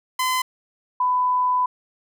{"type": "tone pair in turn", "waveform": ["sawtooth", "sine"], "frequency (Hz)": [1022, 999.2], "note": ["C6", "B5"], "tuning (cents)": [-41, 20], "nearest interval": "unison", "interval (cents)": 39, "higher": "first", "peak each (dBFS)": [-16, -17], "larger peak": "first", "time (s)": [[0.19, 0.42], [1, 1.66]], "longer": "second", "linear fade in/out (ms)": 5, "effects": []}